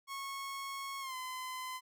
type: tone with pitch glide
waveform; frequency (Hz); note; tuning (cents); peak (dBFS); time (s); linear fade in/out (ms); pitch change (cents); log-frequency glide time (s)
sawtooth; 1097 to 1023.5; C#6 to C6; -18 to -38; -36; 0.07-1.81; 50; -120; 1-1.15
effects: none